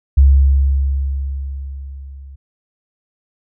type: tone with level ramp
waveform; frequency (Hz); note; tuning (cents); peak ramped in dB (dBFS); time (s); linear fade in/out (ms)
sine; 68.4; C#2; -23; -4 to -33; 0.17-2.36; 10
effects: none